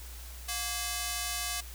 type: ring-modulated tone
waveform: 5% pulse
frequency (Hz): 932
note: A#5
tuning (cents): -1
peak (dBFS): -17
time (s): 0.48-1.61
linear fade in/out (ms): 10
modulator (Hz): 220
effects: added 60 Hz sine -43 dBFS peak until 1.74 s + white hiss -49 dBFS RMS until 1.74 s